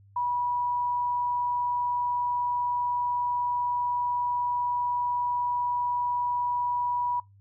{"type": "tone", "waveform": "sine", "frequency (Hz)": 975, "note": "B5", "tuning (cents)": -23, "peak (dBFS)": -25, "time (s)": [0.16, 7.2], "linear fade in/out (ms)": 5, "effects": ["noise-tail reverb RT60 0.2 s tail -25 dB re dry", "added 99 Hz sine -53 dBFS peak until 7.4 s"]}